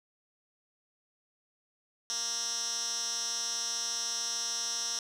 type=tone with band-pass filter; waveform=10% pulse; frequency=233.1 Hz; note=A#3; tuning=in tune; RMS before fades=-34 dBFS; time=2.1-4.99 s; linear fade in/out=0 ms; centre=5600 Hz; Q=5.2; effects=none